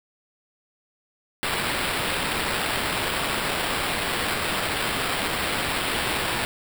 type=noise with sample-and-hold; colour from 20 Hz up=white; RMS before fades=-26 dBFS; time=1.43-6.45 s; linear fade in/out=0 ms; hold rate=6300 Hz; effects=none